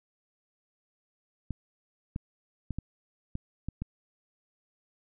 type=clicks; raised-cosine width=5 ms; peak=-21 dBFS; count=7; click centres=1.507 / 2.161 / 2.707 / 2.786 / 3.354 / 3.686 / 3.82 s; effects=none